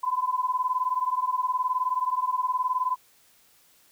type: beating tone pair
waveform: sine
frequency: 1004 / 1023 Hz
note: B5 / C6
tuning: +28 / -39 cents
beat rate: 19 Hz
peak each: -26 / -27 dBFS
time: 0.03-2.96 s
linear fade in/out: 10 ms
effects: white hiss -60 dBFS RMS until 3.91 s